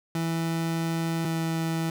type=tone pair in turn; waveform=30% pulse; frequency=164.81 / 163.48 Hz; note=E3 / E3; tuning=0 / -14 cents; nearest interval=unison; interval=14 cents; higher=first; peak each=-23 dBFS; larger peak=neither; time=0.15-1.25 / 1.25-1.9 s; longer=first; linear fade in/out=2 ms; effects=none